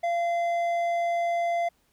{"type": "tone with hard clipping", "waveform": "sine", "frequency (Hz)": 687, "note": "F5", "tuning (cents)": -29, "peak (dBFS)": -25, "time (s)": [0.03, 1.69], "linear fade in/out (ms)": 10, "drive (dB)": 6, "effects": ["pink hiss -68 dBFS RMS until 1.92 s"]}